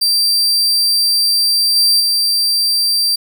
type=tone with level steps; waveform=40% pulse; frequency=4699 Hz; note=D8; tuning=in tune; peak=-10 / -8 / -11 dBFS; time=0.01-3.16 s; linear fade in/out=10 ms; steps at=1.76 / 2 s; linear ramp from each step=2 ms; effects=none